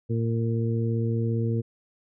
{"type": "harmonic tone", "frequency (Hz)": 114.7, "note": "A#2", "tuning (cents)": -28, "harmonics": [1, 2, 3, 4], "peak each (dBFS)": [-24, -30, -34, -33], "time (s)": [0.09, 1.62], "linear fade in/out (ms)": 20, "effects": []}